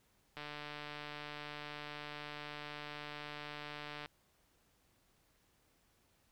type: click train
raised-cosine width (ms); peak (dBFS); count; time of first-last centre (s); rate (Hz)
0.3; -29; 547; 0.37-4.059; 148
effects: pink hiss -73 dBFS RMS until 6.31 s